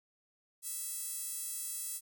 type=tone with high-pass filter; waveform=sawtooth; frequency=659.3 Hz; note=E5; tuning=in tune; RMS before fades=-40 dBFS; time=0.62-2.01 s; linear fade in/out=50 ms; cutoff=9300 Hz; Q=1.8; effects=none